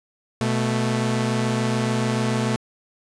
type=tone pair together; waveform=sawtooth; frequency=123.47 / 220 Hz; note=B2 / A3; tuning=0 / 0 cents; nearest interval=minor seventh; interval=1000 cents; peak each=-19 dBFS; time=0.41-2.56 s; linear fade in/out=0 ms; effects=resampled to 22050 Hz